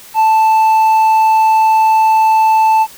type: tone with hard clipping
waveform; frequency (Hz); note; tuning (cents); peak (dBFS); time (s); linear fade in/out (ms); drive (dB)
sine; 880; A5; 0; -8; 0.14-2.87; 50; 3
effects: white hiss -37 dBFS RMS until 2.97 s